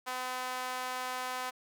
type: tone with high-pass filter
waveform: sawtooth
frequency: 253.9 Hz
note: B3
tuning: 48 cents sharp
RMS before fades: -37 dBFS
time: 0.06-1.51 s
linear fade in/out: 20 ms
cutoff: 900 Hz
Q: 1.6
effects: none